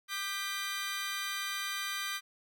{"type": "chord", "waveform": "20% pulse", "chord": "G major", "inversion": "second", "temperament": "equal with one note detuned", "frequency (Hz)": [1198.6, 1568, 1975.5], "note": ["D6", "G6", "B6"], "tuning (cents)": [35, 0, 0], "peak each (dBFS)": -34, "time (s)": [0.08, 2.21], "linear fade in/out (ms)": 50, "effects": []}